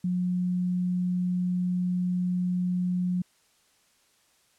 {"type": "tone", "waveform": "sine", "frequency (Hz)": 180, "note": "F#3", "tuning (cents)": -47, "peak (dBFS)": -24, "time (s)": [0.04, 3.22], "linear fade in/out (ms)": 5, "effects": ["white hiss -65 dBFS RMS until 4.58 s", "low-pass 10000 Hz 12 dB/octave"]}